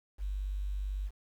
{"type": "tone with quantisation", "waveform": "sine", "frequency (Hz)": 49, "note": "G1", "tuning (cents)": 0, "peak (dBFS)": -32, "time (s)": [0.18, 1.11], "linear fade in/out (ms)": 50, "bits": 10, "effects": []}